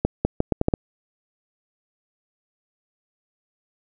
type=accelerating click train; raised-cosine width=2 ms; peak=-5 dBFS; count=7; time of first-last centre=0.05-0.738 s; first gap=200 ms; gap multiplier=0.77; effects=none